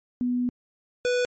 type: tone pair in turn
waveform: sine / square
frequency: 246.5 / 493 Hz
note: B3 / B4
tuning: -3 / -3 cents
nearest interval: octave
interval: 1200 cents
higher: second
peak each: -22 dBFS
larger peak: neither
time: 0.21-0.49 / 1.05-1.25 s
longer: first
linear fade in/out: 0 ms
effects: low-pass 10000 Hz 12 dB/octave + MP3 32 kbps